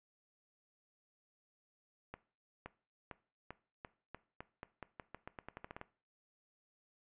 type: accelerating click train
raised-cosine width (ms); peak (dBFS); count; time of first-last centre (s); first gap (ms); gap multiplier
0.5; -30; 19; 2.14-5.814; 520; 0.87
effects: noise-tail reverb RT60 0.4 s tail -18 dB re dry + resampled to 8000 Hz